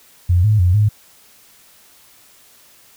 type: tone with pitch steps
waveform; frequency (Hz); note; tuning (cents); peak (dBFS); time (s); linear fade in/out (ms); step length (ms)
sine; 88.5 / 107.1 / 89.3 / 105.4; F2 / A2 / F2 / G#2; +23 / -46 / +39 / +26; -10; 0.29-0.89; 10; 150
effects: white hiss -49 dBFS RMS until 2.96 s